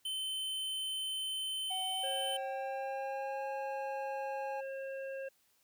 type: tone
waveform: square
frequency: 3070 Hz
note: G7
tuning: 37 cents flat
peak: -36 dBFS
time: 0.05-2.37 s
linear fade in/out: 5 ms
type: tone with pitch glide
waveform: triangle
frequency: 748 to 830 Hz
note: F#5 to G#5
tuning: +19 to -1 cents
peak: -37 dBFS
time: 1.7-4.61 s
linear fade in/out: 10 ms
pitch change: +180 cents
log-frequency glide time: 1.87-3.47 s
type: harmonic tone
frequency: 539 Hz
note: C#5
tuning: 49 cents flat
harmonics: 1 / 3 / 5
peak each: -39 / -49 / -53 dBFS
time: 2.03-5.29 s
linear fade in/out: 10 ms
effects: white hiss -72 dBFS RMS until 5.63 s